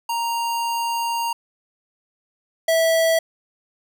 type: tone pair in turn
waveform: square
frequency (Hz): 932.3 / 654.1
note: A#5 / E5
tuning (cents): 0 / -14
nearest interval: tritone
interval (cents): 614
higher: first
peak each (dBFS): -22 / -16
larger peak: second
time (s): 0.09-1.33 / 2.68-3.19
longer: first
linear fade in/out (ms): 5
effects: none